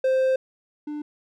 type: tone pair in turn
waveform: triangle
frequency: 523 / 297.7 Hz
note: C5 / D4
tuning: -1 / +24 cents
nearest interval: minor seventh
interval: 975 cents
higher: first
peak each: -16 / -27 dBFS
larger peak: first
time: 0.04-0.36 / 0.87-1.02 s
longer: first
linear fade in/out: 5 ms
effects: none